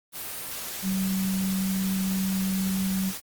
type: tone in noise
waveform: sine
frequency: 190.5 Hz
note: G3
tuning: 49 cents flat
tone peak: -24 dBFS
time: 0.82-3.13 s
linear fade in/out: 50 ms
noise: white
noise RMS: -35 dBFS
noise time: 0.12-3.21 s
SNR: +8 dB
effects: Opus 32 kbps

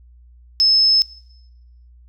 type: tone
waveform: sine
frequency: 5210 Hz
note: E8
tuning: 21 cents flat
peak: -11 dBFS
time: 0.6-1.02 s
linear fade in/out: 0 ms
effects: noise-tail reverb RT60 0.9 s tail -20 dB re dry + added 60 Hz sine -44 dBFS peak until 2.08 s

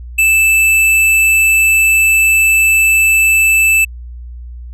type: tone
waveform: square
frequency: 2637 Hz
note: E7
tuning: in tune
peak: -8 dBFS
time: 0.18-3.85 s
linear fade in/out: 10 ms
effects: added 60 Hz sine -26 dBFS peak until 4.73 s + resampled to 32000 Hz

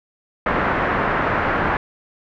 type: low-pass noise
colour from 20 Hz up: white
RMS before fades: -20 dBFS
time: 0.46-1.77 s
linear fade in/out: 2 ms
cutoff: 1700 Hz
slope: 24 dB/octave
effects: none

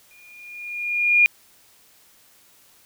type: tone with exponential growth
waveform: sine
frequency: 2425 Hz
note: D#7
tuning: 45 cents flat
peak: -10 dBFS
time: 0.11-1.26 s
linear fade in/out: 0 ms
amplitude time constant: 250 ms
effects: white hiss -55 dBFS RMS until 2.85 s

